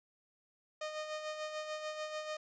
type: tone with tremolo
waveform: sawtooth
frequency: 615 Hz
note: D#5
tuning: 20 cents flat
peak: -33 dBFS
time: 0.81-2.37 s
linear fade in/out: 5 ms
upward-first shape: sine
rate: 6.8 Hz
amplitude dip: 50%
effects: resampled to 16000 Hz